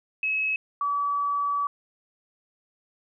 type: tone pair in turn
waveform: sine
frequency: 2572 / 1145.7 Hz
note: E7 / D6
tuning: -43 / -43 cents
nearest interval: octave + major second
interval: 1400 cents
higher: first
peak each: -23 dBFS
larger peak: neither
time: 0.23-0.56 / 0.81-1.67 s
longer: second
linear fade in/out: 2 ms
effects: none